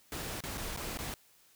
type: noise with dropouts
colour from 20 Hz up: pink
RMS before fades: -39 dBFS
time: 0.12-1.14 s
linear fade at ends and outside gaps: 1 ms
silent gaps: 0.406-0.437 / 0.574-0.578 / 0.764-0.773 / 0.974-0.988 s
effects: white hiss -64 dBFS RMS until 1.55 s